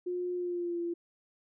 sine tone with pitch glide, 357.7 to 342.7 Hz, F4 to F4, +41 to -33 cents, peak -31 dBFS, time 0.06-0.94 s, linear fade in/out 10 ms, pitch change -74 cents, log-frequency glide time 0.35-0.8 s, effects none

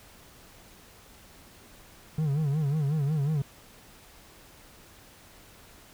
triangle tone with vibrato, 147.6 Hz, D3, 9 cents sharp, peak -22 dBFS, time 2.18-3.42 s, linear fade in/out 5 ms, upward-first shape sine, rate 5.5 Hz, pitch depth 130 cents each way, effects pink hiss -53 dBFS RMS until 5.93 s

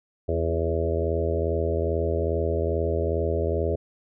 harmonic tone with a mistuned harmonic, 82.41 Hz, E2, in tune, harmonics 1 / 2 / 3 / 4 / 5 / 6 / 7 / 8, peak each -26 / -36 / -37 / -33 / -28 / -31 / -31 / -34 dBFS, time 0.28-3.76 s, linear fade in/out 10 ms, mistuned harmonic 4, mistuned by +31 cents, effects none

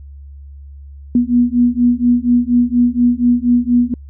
sine beating tone pair, 240.6 / 244.8 Hz, B3 / B3, -45 / -15 cents, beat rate 4.2 Hz, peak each -13 dBFS, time 1.15-3.94 s, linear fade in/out 2 ms, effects added 70 Hz sine -32 dBFS peak until 4.09 s

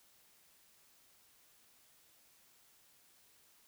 silence, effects white hiss -67 dBFS RMS until 3.67 s

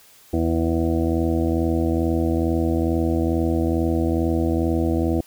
harmonic tone, 82.3 Hz, E2, 2 cents flat, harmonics 1 / 2 / 3 / 4 / 6 / 7 / 8 / 9, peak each -23 / -30 / -25 / -22 / -29 / -36 / -32 / -35 dBFS, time 0.33-5.21 s, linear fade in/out 5 ms, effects white hiss -51 dBFS RMS until 5.26 s

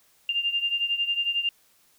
sine beating tone pair, 2794 / 2805 Hz, F7 / F7, 0 / +7 cents, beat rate 11 Hz, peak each -25 / -29 dBFS, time 0.29-1.49 s, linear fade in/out 2 ms, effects white hiss -62 dBFS RMS until 1.98 s

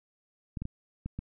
clicks, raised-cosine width 5 ms, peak -23 dBFS, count 5, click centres 0.572 / 0.62 / 0.654 / 1.06 / 1.19 s, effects none

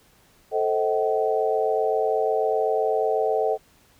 sine chord, A diminished seventh, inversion none, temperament just, 440 / 528 / 633.6 / 760.3 Hz, A4 / C5 / Eb5 / Gb5, 0 / +16 / +31 / +47 cents, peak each -23 / -28 / -26 / -26 dBFS, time 0.51-3.58 s, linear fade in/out 50 ms, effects pink hiss -58 dBFS RMS until 3.99 s

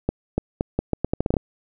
accelerating click train, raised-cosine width 2 ms, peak -7 dBFS, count 12, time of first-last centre 0.09-1.368 s, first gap 290 ms, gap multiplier 0.79, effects none

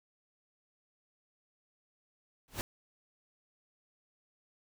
pink noise with exponential growth, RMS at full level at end -31 dBFS, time 2.48-2.61 s, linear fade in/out 0 ms, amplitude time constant 28 ms, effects none

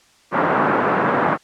white band-pass noise, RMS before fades -18 dBFS, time 0.31-1.38 s, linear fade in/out 50 ms, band 140 to 1400 Hz, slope 24 dB/octave, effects white hiss -54 dBFS RMS until 1.43 s + low-pass 7000 Hz 12 dB/octave

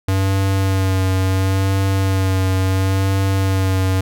square tone with vibrato, 95.6 Hz, G2, 43 cents flat, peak -15 dBFS, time 0.08-4.01 s, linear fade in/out 5 ms, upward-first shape sine, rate 0.72 Hz, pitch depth 24 cents each way, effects none

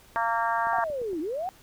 harmonic tone, 230 Hz, A#3, 23 cents flat, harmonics 3 / 4 / 5 / 6 / 7 / 8, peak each -30 / -27 / -30 / -35 / -32 / -40 dBFS, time 0.16-0.84 s, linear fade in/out 0 ms
click train, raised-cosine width 2 ms, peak -32 dBFS, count 5, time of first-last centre 0.67-1.132 s, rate 8.66 Hz
sine linear two-way sweep, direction down then up, 777 to 293.7 to 777 Hz, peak -28 dBFS, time 0.73-1.49 s, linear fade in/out 0 ms, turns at 1.2 s
effects pink hiss -55 dBFS RMS until 1.62 s

